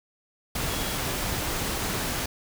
sine tone in noise, 3322 Hz, G#7, in tune, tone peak -40 dBFS, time 0.7-0.97 s, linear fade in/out 5 ms, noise pink, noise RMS -29 dBFS, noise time 0.55-2.26 s, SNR -14 dB, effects none

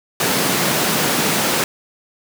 pink high-pass noise, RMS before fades -18 dBFS, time 0.2-1.64 s, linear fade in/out 2 ms, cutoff 150 Hz, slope 24 dB/octave, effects none

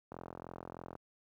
click train, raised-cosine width 1 ms, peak -30 dBFS, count 37, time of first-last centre 0.12-0.953 s, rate 43.2 Hz, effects high-pass 80 Hz 12 dB/octave + 12-bit

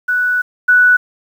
sine tone pair in turn, 1480 / 1480 Hz, F#6 / F#6, 0 / 0 cents, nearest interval unison, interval 0 cents, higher neither, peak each -12 / -6 dBFS, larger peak second, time 0.08-0.42 / 0.68-0.97 s, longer first, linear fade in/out 10 ms, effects 7-bit

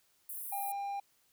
pink high-pass noise, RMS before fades -42 dBFS, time 0.29-0.72 s, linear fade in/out 5 ms, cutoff 9900 Hz, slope 48 dB/octave
triangle tone, 800 Hz, G5, 35 cents sharp, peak -33 dBFS, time 0.52-1 s, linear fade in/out 5 ms
effects white hiss -71 dBFS RMS until 1.32 s

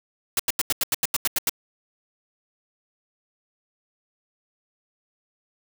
white noise bursts, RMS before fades -22 dBFS, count 11, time 0.37-1.495 s, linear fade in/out 2 ms, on 25 ms, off 85 ms, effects none

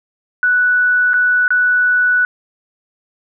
sine tone with dropouts, 1480 Hz, F#6, in tune, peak -10 dBFS, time 0.43-2.25 s, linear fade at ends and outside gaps 1 ms, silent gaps 1.134-1.14 / 1.48-1.505 s, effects none

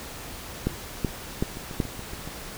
two click trains, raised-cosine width 3 ms, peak -10 / -24 dBFS, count 4 / 7, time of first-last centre 0.67-1.802 / 1.43-2.275 s, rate 2.65 / 7.1 Hz, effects pink hiss -39 dBFS RMS until 2.57 s

